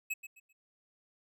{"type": "tone with echo", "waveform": "square", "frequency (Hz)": 2573, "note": "E7", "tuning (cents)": -43, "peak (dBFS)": -33, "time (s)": [0.1, 0.14], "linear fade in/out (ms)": 10, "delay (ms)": 130, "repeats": 3, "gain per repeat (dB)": -11, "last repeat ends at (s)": 0.53, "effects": []}